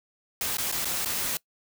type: noise with dropouts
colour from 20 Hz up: white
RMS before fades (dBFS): -29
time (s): 0.41-1.37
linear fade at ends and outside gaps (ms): 1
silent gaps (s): 0.57-0.583 / 0.715-0.724 / 0.847-0.854 / 1.048-1.058
effects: noise-tail reverb RT60 0.1 s tail -22 dB re dry